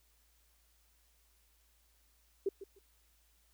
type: tone with echo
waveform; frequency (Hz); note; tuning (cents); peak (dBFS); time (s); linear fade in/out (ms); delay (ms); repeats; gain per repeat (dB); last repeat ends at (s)
sine; 392; G4; 0; -29; 2.46-2.49; 5; 150; 2; -14; 2.79
effects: added 56 Hz sine -70 dBFS peak until 3.53 s + white hiss -72 dBFS RMS until 3.53 s